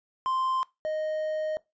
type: tone pair in turn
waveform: triangle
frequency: 1044 / 620.8 Hz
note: C6 / D#5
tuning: -4 / -4 cents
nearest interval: major sixth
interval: 900 cents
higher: first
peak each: -23 / -25 dBFS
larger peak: first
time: 0.26-0.63 / 0.85-1.57 s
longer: second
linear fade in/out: 0 ms
effects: noise-tail reverb RT60 0.2 s tail -21 dB re dry + resampled to 16000 Hz